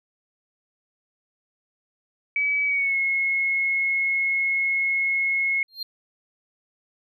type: tone with pitch glide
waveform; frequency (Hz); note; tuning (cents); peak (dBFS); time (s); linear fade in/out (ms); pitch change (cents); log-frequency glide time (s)
sine; 2285 to 2172; D7 to C#7; -48 to -36; -20; 2.36-5.63; 2; -88; 2.65-2.97
type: tone with exponential growth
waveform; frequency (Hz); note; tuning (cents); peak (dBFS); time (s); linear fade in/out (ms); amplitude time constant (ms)
triangle; 4198; C8; +5; -24; 5.68-5.83; 5; 32
effects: none